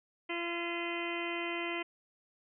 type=harmonic tone with a mistuned harmonic; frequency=342 Hz; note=F4; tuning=36 cents flat; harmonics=1 / 2 / 3 / 4 / 5 / 6 / 7 / 8 / 9; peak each=-38 / -43 / -44 / -47 / -50 / -40 / -43 / -46 / -45 dBFS; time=0.29-1.83 s; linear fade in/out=10 ms; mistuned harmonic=7; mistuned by=+60 cents; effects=none